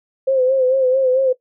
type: tone with vibrato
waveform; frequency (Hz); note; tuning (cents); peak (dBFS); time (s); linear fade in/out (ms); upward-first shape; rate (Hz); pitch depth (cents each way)
sine; 521; C5; -7; -12; 0.27-1.33; 10; sine; 4.5; 56
effects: noise-tail reverb RT60 0.1 s tail -18 dB re dry